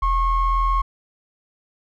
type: ring-modulated tone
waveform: triangle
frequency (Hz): 523.3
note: C5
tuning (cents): 0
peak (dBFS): -10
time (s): 0.02-0.82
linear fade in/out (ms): 10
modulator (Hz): 565
effects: tanh soft clip ceiling -11 dBFS